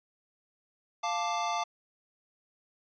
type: chord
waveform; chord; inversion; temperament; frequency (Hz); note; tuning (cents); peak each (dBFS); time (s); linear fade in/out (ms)
square; D minor; first; equal; 698.5 / 880 / 1174.7; F5 / A5 / D6; 0 / 0 / 0; -34 / -34 / -35; 1.03-1.64; 10
effects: resampled to 16000 Hz